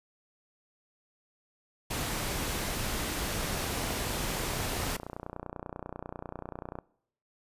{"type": "noise", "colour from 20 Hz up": "pink", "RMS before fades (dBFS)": -33, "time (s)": [1.9, 4.97], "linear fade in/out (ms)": 10}
{"type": "click train", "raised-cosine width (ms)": 1, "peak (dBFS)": -24, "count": 103, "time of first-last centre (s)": [3.41, 6.787], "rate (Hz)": 30.2}
{"effects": ["noise-tail reverb RT60 0.7 s tail -22 dB re dry", "resampled to 32000 Hz"]}